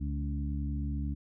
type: harmonic tone with a mistuned harmonic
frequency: 71.3 Hz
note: C#2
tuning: 49 cents sharp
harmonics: 1 / 2 / 3 / 4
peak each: -32 / -38 / -40 / -41 dBFS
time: 0-1.15 s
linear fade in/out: 20 ms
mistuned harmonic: 2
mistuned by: +22 cents
effects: none